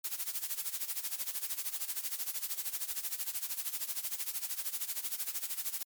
blue noise with tremolo, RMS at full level -34 dBFS, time 0.04-5.83 s, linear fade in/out 5 ms, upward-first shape sine, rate 13 Hz, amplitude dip 80%, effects MP3 96 kbps

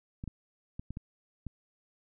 clicks, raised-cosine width 5 ms, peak -26 dBFS, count 6, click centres 0.239 / 0.277 / 0.795 / 0.906 / 0.971 / 1.467 s, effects none

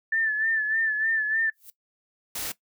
sine tone with vibrato, 1760 Hz, A6, in tune, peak -22 dBFS, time 0.12-1.5 s, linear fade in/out 5 ms, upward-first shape sine, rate 3.3 Hz, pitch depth 52 cents each way
violet noise with exponential growth, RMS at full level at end -41 dBFS, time 1.52-1.7 s, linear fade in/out 2 ms, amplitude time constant 39 ms
white noise, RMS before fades -32 dBFS, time 2.35-2.52 s, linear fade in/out 5 ms
effects noise-tail reverb RT60 0.1 s tail -17 dB re dry

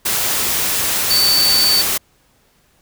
sine tone in noise, 4538 Hz, C#8, 40 cents sharp, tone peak -12 dBFS, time 1.1-1.82 s, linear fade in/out 10 ms, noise white, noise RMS -18 dBFS, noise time 0.05-1.98 s, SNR +3 dB, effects pink hiss -57 dBFS RMS until 2.81 s

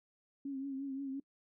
sine tone with vibrato, 272.5 Hz, C#4, 29 cents flat, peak -37 dBFS, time 0.45-1.2 s, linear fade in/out 5 ms, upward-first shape triangle, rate 5.7 Hz, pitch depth 57 cents each way, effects noise-tail reverb RT60 0.1 s tail -23 dB re dry

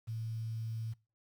sine tone with quantisation, 112.4 Hz, A2, 37 cents sharp, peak -36 dBFS, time 0.07-0.94 s, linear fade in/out 20 ms, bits 10, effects noise-tail reverb RT60 0.3 s tail -22 dB re dry

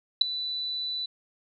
sine tone with ADSR envelope, 3978 Hz, B7, 12 cents sharp, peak -10 dBFS, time 0.21-1.06 s, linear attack 6 ms, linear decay 5 ms, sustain -19 dB, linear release 8 ms, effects none

